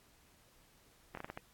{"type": "slowing click train", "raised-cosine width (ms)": 0.5, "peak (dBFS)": -27, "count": 6, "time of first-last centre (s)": [1.15, 1.375], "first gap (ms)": 23, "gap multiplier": 1.34, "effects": ["pink hiss -66 dBFS RMS until 1.53 s", "AAC 64 kbps"]}